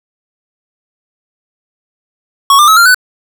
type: tone with pitch steps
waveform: square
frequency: 1108.7 / 1195.2 / 1288.4 / 1388.8 / 1497.1 Hz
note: C#6 / D6 / E6 / F6 / F#6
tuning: 0 / +30 / -40 / -10 / +20 cents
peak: -4 dBFS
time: 2.5-2.945 s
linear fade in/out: 2 ms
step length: 89 ms
effects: none